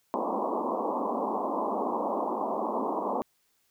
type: band-pass noise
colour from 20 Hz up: white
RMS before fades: -30 dBFS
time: 0.14-3.22 s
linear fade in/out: 0 ms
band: 200 to 1100 Hz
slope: 96 dB/octave
effects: white hiss -71 dBFS RMS until 3.7 s